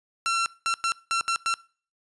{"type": "tone bursts at uneven times", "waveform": "sawtooth", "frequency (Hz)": 1355, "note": "E6", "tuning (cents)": 47, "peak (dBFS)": -19, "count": 6, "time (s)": [[0.26, 0.46], [0.66, 0.74], [0.84, 0.92], [1.11, 1.21], [1.28, 1.36], [1.46, 1.54]], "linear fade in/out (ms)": 0, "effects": ["noise-tail reverb RT60 0.4 s tail -22 dB re dry", "resampled to 22050 Hz"]}